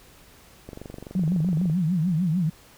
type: click train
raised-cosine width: 2 ms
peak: -24 dBFS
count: 25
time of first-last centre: 0.69-1.698 s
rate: 23.8 Hz
type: tone with vibrato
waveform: sine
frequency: 170.7 Hz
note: F3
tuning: 39 cents flat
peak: -20 dBFS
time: 1.15-2.5 s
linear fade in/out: 10 ms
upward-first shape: triangle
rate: 6.7 Hz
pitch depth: 230 cents each way
effects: pink hiss -52 dBFS RMS until 2.77 s